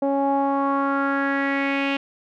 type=tone with low-pass filter sweep; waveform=sawtooth; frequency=276.8 Hz; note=C#4; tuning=2 cents flat; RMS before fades=-22 dBFS; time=0.02-1.97 s; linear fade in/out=5 ms; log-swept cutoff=670 to 2800 Hz; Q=4.4; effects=none